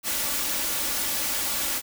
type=noise with comb filter; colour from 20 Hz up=white; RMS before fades=-27 dBFS; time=0.03-1.82 s; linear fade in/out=50 ms; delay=3.5 ms; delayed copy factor=+0.5; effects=none